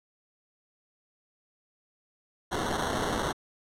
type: noise with sample-and-hold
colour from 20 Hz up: violet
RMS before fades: -30 dBFS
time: 2.51-3.33 s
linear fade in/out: 20 ms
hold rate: 2450 Hz
effects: low-pass 10000 Hz 12 dB/octave